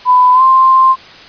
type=tone with pitch glide; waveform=sine; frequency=1000 to 1049.1 Hz; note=B5 to C6; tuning=+21 to +4 cents; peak=-4 dBFS; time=0.05-0.96 s; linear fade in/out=50 ms; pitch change=+83 cents; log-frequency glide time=0.33-0.42 s; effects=white hiss -35 dBFS RMS until 1.28 s + resampled to 11025 Hz